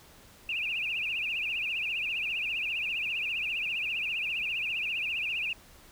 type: tone with vibrato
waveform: sine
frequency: 2599 Hz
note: E7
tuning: 25 cents flat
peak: -29 dBFS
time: 0.49-5.53 s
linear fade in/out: 2 ms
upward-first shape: triangle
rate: 15 Hz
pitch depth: 180 cents each way
effects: pink hiss -55 dBFS RMS until 5.91 s